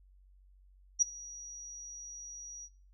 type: tone with ADSR envelope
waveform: sine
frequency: 5780 Hz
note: F#8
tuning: 41 cents flat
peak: -19 dBFS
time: 0.99-2.69 s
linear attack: 31 ms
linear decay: 9 ms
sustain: -24 dB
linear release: 50 ms
effects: noise-tail reverb RT60 0.4 s tail -21 dB re dry + added 47 Hz sine -58 dBFS peak until 2.93 s